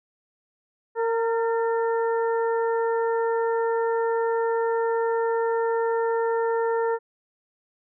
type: harmonic tone with a mistuned harmonic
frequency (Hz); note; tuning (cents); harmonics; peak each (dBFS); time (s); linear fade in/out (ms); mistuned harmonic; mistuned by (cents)
458.8; A#4; -28; 1 / 2 / 3 / 4; -22 / -28 / -35 / -37; 0.95-6.99; 50; 4; -36
effects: none